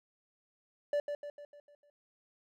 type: tone with echo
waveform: triangle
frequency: 582 Hz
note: D5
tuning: 16 cents flat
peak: -26 dBFS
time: 0.93-1 s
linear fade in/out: 2 ms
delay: 150 ms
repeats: 6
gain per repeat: -6 dB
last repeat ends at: 1.9 s
effects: none